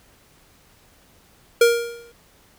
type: tone with exponential decay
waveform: square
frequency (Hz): 470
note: A#4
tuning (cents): +14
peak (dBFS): -10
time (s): 1.61-2.12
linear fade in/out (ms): 5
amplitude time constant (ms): 110
effects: pink hiss -55 dBFS RMS until 2.58 s